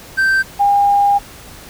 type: tone pair in turn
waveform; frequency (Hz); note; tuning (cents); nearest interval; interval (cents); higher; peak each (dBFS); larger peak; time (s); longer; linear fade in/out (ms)
triangle / sine; 1560 / 807.5; G6 / G#5; -9 / -49; major seventh; 1140; first; -9; neither; 0.17-0.43 / 0.59-1.19; second; 20
effects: pink hiss -37 dBFS RMS until 1.69 s